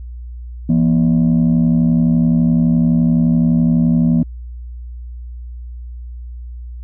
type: tone pair together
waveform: sine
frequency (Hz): 167.43 / 239.2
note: E3 / A#3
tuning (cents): +27 / +45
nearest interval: tritone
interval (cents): 618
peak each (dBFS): -11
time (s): 0.69-4.23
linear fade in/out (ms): 5
effects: tanh soft clip ceiling -7 dBFS + added 60 Hz sine -27 dBFS peak until 6.83 s